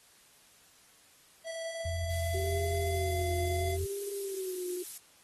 square tone with pitch glide, 657 to 684.9 Hz, E5 to F5, -6 to -34 cents, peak -37 dBFS, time 1.44-3.78 s, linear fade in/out 50 ms, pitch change +72 cents, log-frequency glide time 1.61-2.98 s
sine tone, 85 Hz, F2, 46 cents flat, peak -32 dBFS, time 1.85-3.85 s, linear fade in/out 5 ms
violet noise, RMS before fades -39 dBFS, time 2.1-4.98 s, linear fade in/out 5 ms
sine tone with vibrato, 380 Hz, F#4, 46 cents sharp, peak -35 dBFS, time 2.34-4.83 s, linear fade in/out 10 ms, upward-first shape sine, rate 0.73 Hz, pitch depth 96 cents each way
effects white hiss -61 dBFS RMS until 5.23 s + AAC 32 kbps

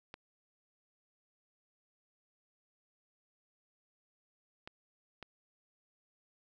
clicks, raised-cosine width 0.3 ms, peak -29 dBFS, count 3, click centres 0.141 / 4.675 / 5.227 s, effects none

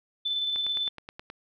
sine tone with tremolo, 3520 Hz, A7, in tune, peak -25 dBFS, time 0.25-0.89 s, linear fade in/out 10 ms, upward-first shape square, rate 18 Hz, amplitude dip 25%
click train, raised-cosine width 0.3 ms, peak -24 dBFS, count 8, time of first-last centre 0.56-1.301 s, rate 9.45 Hz
effects none

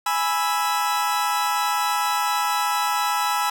40% pulse chord, E major, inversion first, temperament equal, 830.6 / 987.8 / 1318.5 Hz, G#5 / B5 / E6, 0 / 0 / 0 cents, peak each -24 dBFS, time 0.06-3.5 s, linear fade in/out 5 ms, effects none

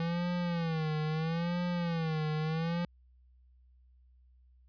square tone with vibrato, 164.81 Hz, E3, in tune, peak -31 dBFS, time 0-2.85 s, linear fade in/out 2 ms, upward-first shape sine, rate 0.76 Hz, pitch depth 120 cents each way, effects added 62 Hz sine -59 dBFS peak until 4.68 s + resampled to 11025 Hz

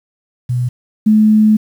sine tone pair in turn, 123.47 / 215 Hz, B2 / A3, 0 / -40 cents, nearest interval minor seventh, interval 960 cents, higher second, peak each -13 / -6 dBFS, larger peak second, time 0.49-0.69 / 1.06-1.57 s, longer second, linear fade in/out 10 ms, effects 7-bit

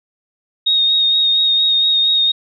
sine tone with vibrato, 3729 Hz, A#7, in tune, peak -11 dBFS, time 0.66-2.32 s, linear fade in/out 10 ms, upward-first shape sine, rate 4.3 Hz, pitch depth 20 cents each way, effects none

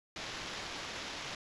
white noise with sample-and-hold, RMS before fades -42 dBFS, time 0.16-1.35 s, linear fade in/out 2 ms, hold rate 8820 Hz, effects resampled to 22050 Hz

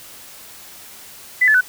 sine tone with pitch steps, 2000 / 1731.1 / 1498.3 Hz, B6 / A6 / F#6, +21 / -29 / +21 cents, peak -10 dBFS, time 1.41-1.611 s, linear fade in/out 10 ms, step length 67 ms, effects white hiss -40 dBFS RMS until 1.68 s

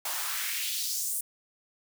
white noise with high-pass filter sweep, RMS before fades -32 dBFS, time 0.05-1.21 s, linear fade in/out 5 ms, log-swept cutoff 670 to 10000 Hz, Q 2, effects none

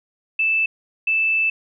sine tone pair in turn, 2637 / 2637 Hz, E7 / E7, 0 / 0 cents, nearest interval unison, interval 0 cents, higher neither, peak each -16 dBFS, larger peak neither, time 0.39-0.66 / 1.07-1.5 s, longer second, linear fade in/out 5 ms, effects none

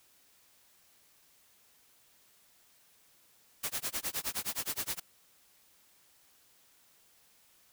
white noise with tremolo, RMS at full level -33 dBFS, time 3.63-5 s, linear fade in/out 10 ms, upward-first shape sine, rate 9.6 Hz, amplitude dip 100%, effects white hiss -65 dBFS RMS until 7.72 s

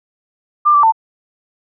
sine tone with pitch steps, 1192 / 1165 / 894 Hz, D6 / D6 / A5, +25 / -14 / +27 cents, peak -7 dBFS, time 0.65-0.923 s, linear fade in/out 20 ms, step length 91 ms, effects none

